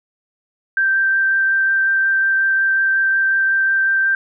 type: tone with vibrato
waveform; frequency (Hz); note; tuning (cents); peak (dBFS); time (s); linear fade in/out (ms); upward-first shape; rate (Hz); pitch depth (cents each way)
sine; 1568; G6; 0; -13; 0.77-4.15; 2; triangle; 5.5; 10
effects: none